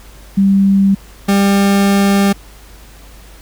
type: tone pair in turn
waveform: sine / 40% pulse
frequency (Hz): 196 / 198.74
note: G3 / G3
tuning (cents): 0 / +24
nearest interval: unison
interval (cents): 24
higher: second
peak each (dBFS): -7 / -8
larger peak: first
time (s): 0.37-0.95 / 1.28-2.33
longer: second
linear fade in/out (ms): 10
effects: added 50 Hz sine -37 dBFS peak until 3.41 s + pink hiss -42 dBFS RMS until 3.41 s